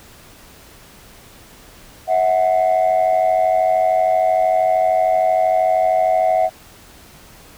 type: tone pair together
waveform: sine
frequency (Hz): 647 / 740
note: E5 / F#5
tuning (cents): -32 / 0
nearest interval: major second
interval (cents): 232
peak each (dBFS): -14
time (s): 2.07-6.5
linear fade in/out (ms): 50
effects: tanh soft clip ceiling -9 dBFS + pink hiss -44 dBFS RMS until 7.57 s